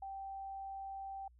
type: tone with ADSR envelope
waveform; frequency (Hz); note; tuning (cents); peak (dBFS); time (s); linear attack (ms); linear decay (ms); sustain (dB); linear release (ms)
sine; 780; G5; -9; -40; 0.02-1.28; 6; 7; -2; 4
effects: added 60 Hz sine -61 dBFS peak until 1.39 s